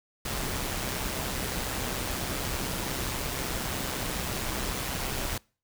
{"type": "noise with amplitude modulation", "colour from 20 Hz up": "pink", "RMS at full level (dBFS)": -30, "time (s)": [0.25, 5.38], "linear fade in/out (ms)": 5, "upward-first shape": "sine", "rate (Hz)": 130, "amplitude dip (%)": 45, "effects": ["noise-tail reverb RT60 0.4 s tail -26 dB re dry"]}